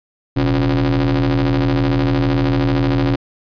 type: ring-modulated tone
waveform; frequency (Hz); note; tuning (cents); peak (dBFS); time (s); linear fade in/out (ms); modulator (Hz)
35% pulse; 77.78; D#2; 0; -9; 0.36-3.16; 10; 201
effects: resampled to 11025 Hz